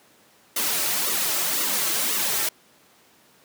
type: noise with flanger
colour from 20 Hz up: white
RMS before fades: -24 dBFS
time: 0.56-2.49 s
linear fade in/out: 5 ms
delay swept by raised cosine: 1.2 to 4.2 ms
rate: 1.9 Hz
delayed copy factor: -0.75
effects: pink hiss -56 dBFS RMS until 3.44 s + high-pass 200 Hz 12 dB/octave